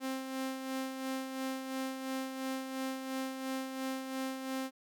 sawtooth tone with tremolo, 263.9 Hz, C4, 15 cents sharp, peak -30 dBFS, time 0-4.71 s, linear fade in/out 50 ms, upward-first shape sine, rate 2.9 Hz, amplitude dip 50%, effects none

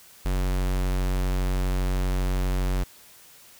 square tone, 46.25 Hz, F#1, in tune, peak -23 dBFS, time 0.25-2.84 s, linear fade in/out 10 ms, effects white hiss -51 dBFS RMS until 3.59 s

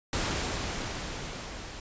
pink noise with level ramp, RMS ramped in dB -29 to -42 dBFS, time 0.13-1.8 s, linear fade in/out 2 ms, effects resampled to 16000 Hz

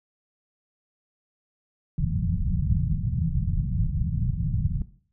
white low-pass noise, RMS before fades -25 dBFS, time 1.98-4.82 s, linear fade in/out 2 ms, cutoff 170 Hz, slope 48 dB/octave, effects noise-tail reverb RT60 0.5 s tail -17 dB re dry

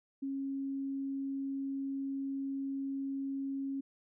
sine tone, 273 Hz, C#4, 26 cents flat, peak -34 dBFS, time 0.22-3.81 s, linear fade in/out 10 ms, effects none

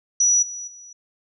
sine tone with level steps, 5870 Hz, F#8, 15 cents flat, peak -14 / -30 / -40 dBFS, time 0.2-0.93 s, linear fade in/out 5 ms, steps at 0.42 / 0.67 s, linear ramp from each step 10 ms, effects none

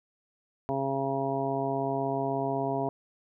harmonic tone, 136.3 Hz, C#3, 29 cents flat, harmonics 1 / 2 / 3 / 4 / 5 / 6 / 7, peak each -36 / -34 / -33 / -42 / -31 / -40 / -36 dBFS, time 0.69-2.89 s, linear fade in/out 0 ms, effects none

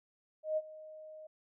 sine tone with ADSR envelope, 622.3 Hz, D#5, in tune, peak -28 dBFS, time 0.43-1.27 s, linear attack 140 ms, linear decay 41 ms, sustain -19 dB, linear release 6 ms, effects none

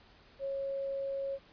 sine tone, 548 Hz, C#5, 20 cents flat, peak -33 dBFS, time 0.39-1.39 s, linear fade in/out 50 ms, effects pink hiss -60 dBFS RMS until 1.52 s + resampled to 11025 Hz

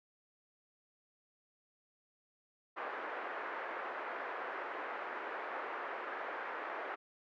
white band-pass noise, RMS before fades -42 dBFS, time 2.76-6.96 s, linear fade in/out 20 ms, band 370 to 1700 Hz, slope 24 dB/octave, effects none

